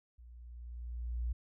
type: tone with level ramp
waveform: sine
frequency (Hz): 59.5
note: A#1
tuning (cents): +36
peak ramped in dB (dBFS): -52 to -31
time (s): 0.18-1.33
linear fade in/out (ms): 10
effects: none